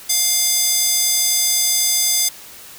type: tone with high-pass filter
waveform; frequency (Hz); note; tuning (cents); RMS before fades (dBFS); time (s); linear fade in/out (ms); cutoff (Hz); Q
square; 702; F5; +9; -17; 0.09-2.29; 10; 5900; 1.3
effects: white hiss -39 dBFS RMS until 2.78 s